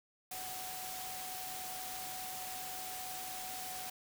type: tone in noise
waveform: sine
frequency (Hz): 745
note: F#5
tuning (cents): +12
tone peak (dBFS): -46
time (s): 0.31-3.9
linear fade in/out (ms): 5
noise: white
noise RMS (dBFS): -44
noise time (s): 0.31-3.9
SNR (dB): -5
effects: none